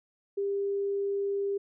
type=tone; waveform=sine; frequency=398.9 Hz; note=G4; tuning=30 cents sharp; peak=-27 dBFS; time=0.37-1.58 s; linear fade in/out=10 ms; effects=none